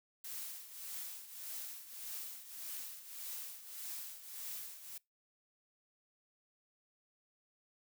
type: noise with tremolo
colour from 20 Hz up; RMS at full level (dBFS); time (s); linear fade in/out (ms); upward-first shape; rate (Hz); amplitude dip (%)
blue; -43; 0.24-4.98; 5; triangle; 1.7; 75
effects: noise-tail reverb RT60 0.2 s tail -24 dB re dry